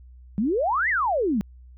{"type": "exponential two-way sweep", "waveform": "sine", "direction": "up then down", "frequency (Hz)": [189.2, 2093, 189.2], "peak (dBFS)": -20, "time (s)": [0.38, 1.41], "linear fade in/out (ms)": 0, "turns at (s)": 0.89, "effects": ["added 62 Hz sine -44 dBFS peak until 1.77 s"]}